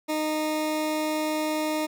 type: tone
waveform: 20% pulse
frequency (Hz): 308.4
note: D#4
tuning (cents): -15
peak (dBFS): -20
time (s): 0.08-1.87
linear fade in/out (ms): 20
effects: none